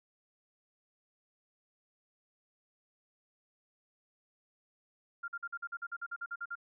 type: tone bursts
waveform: sine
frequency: 1395 Hz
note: F6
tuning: 2 cents flat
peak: -36 dBFS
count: 14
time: 5.23-6.555 s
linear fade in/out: 10 ms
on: 51 ms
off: 47 ms
effects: none